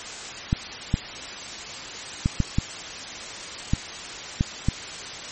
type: clicks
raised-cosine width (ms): 5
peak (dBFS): -7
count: 8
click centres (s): 0.529 / 0.941 / 2.259 / 2.403 / 2.585 / 3.735 / 4.409 / 4.686
effects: white hiss -35 dBFS RMS until 5.31 s + MP3 32 kbps